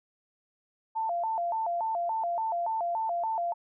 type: tone with vibrato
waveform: sine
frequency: 784 Hz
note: G5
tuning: in tune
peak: -27 dBFS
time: 0.95-3.54 s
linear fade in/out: 20 ms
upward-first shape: square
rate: 3.5 Hz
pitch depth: 220 cents each way
effects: none